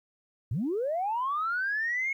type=linear sweep; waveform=sine; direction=up; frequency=90.9 to 2196 Hz; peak=-26 dBFS; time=0.51-2.13 s; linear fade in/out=5 ms; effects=tanh soft clip ceiling -22 dBFS + 11-bit